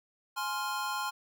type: chord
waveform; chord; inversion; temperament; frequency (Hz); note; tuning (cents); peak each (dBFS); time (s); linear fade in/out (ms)
square; F minor; first; just; 838.1 / 1047.7 / 1396.9; Ab5 / C6 / F6; +16 / +2 / 0; -38 / -36 / -38; 0.36-1.11; 20
effects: none